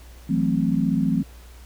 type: chord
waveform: sine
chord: F# half-diminished seventh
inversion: third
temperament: equal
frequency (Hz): 164.81 / 185 / 220 / 261.6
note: E3 / F#3 / A3 / C4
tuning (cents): 0 / 0 / 0 / 0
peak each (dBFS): -24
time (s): 0.29-1.23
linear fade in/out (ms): 10
effects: added 60 Hz sine -42 dBFS peak until 1.65 s + pink hiss -51 dBFS RMS until 1.65 s